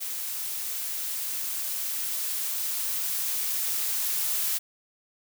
blue noise with level ramp, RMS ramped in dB -33 to -27 dBFS, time 0-4.59 s, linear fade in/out 20 ms, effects none

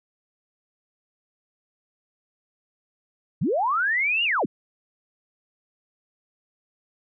sine linear two-way sweep, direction up then down, 110 to 2889 to 110 Hz, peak -20 dBFS, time 3.41-4.46 s, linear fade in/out 10 ms, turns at 4.24 s, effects none

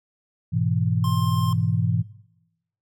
sine chord, E major, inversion first, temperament equal, 103.83 / 123.47 / 164.81 Hz, G#2 / B2 / E3, 0 / 0 / 0 cents, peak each -24 dBFS, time 0.52-2.03 s, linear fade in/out 20 ms
square tone, 1058 Hz, C6, 19 cents sharp, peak -29 dBFS, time 1.04-1.53 s, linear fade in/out 2 ms
effects noise-tail reverb RT60 1.0 s tail -21 dB re dry

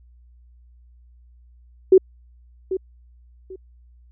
sine tone with echo, 376.9 Hz, F#4, 32 cents sharp, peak -7 dBFS, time 1.92-1.98 s, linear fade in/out 5 ms, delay 790 ms, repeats 2, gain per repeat -13 dB, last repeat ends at 3.56 s, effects added 60 Hz sine -48 dBFS peak until 4.11 s

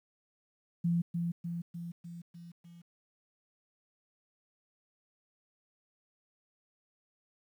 sine tone with echo, 170.8 Hz, F3, 38 cents flat, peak -26 dBFS, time 0.84-1.02 s, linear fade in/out 10 ms, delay 300 ms, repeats 6, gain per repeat -4 dB, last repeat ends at 2.82 s, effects 11-bit

